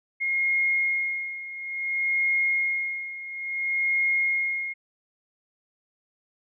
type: tone with tremolo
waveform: sine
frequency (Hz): 2146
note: C7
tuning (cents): +43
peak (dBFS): -20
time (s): 0.2-4.74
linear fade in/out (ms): 20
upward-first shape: sine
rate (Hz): 0.58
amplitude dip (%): 80
effects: none